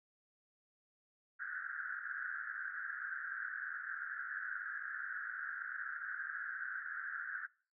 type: band-pass noise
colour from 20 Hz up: white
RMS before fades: -43 dBFS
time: 1.39-7.47 s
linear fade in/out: 20 ms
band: 1400 to 1700 Hz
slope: 96 dB/octave
effects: noise-tail reverb RT60 0.4 s tail -21 dB re dry